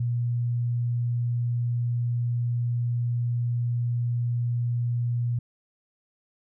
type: tone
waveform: sine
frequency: 120 Hz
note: B2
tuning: 49 cents flat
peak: -23 dBFS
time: 0-5.39 s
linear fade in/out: 5 ms
effects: none